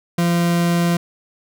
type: tone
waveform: 40% pulse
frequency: 171.9 Hz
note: F3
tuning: 27 cents flat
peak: -14 dBFS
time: 0.18-0.97 s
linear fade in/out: 5 ms
effects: none